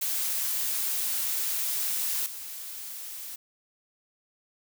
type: noise with level steps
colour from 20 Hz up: blue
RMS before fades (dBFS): -29 / -39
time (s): 0.01-3.36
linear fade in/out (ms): 10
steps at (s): 2.26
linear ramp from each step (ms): 2
effects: none